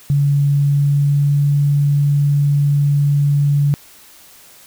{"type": "tone with pitch glide", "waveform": "sine", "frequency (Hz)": [142.3, 143.54], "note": ["C#3", "D3"], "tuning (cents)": [46, -39], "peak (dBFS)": -11, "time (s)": [0.1, 3.74], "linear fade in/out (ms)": 0, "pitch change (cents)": 15, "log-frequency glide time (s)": [0.57, 1.47], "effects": ["white hiss -44 dBFS RMS until 4.66 s"]}